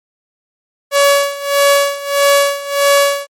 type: tone with tremolo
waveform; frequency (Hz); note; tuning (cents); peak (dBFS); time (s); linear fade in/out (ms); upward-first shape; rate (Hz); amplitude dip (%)
sawtooth; 565; C#5; +33; -3; 0.91-3.27; 50; sine; 1.6; 85
effects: MP3 64 kbps